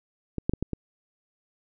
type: clicks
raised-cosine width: 3 ms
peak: -16 / -10 / -13 / -14 / -16 dBFS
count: 5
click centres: 0.383 / 0.495 / 0.536 / 0.626 / 0.733 s
effects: none